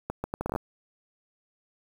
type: accelerating click train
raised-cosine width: 1 ms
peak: -16 dBFS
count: 10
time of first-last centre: 0.1-0.561 s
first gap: 140 ms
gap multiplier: 0.71
effects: 7-bit